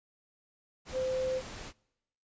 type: tone in noise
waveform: sine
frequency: 517 Hz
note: C5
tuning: 21 cents flat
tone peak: -29 dBFS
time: 0.92-1.42 s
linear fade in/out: 50 ms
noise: pink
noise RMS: -44 dBFS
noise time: 0.85-1.73 s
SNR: +12 dB
effects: noise-tail reverb RT60 0.9 s tail -25 dB re dry + resampled to 16000 Hz